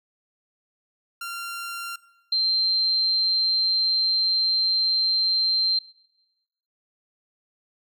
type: tone pair in turn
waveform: sawtooth / sine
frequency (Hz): 1382 / 4141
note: F6 / C8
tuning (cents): -19 / -19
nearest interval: octave + perfect fifth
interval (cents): 1900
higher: second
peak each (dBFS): -27 / -19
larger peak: second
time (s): 1.21-1.96 / 2.32-5.79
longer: second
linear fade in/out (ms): 5
effects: noise-tail reverb RT60 1.0 s tail -20 dB re dry